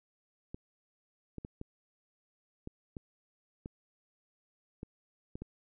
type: clicks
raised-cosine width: 3 ms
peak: -28 dBFS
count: 10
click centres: 0.545 / 1.383 / 1.449 / 1.614 / 2.674 / 2.968 / 3.659 / 4.831 / 5.355 / 5.42 s
effects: none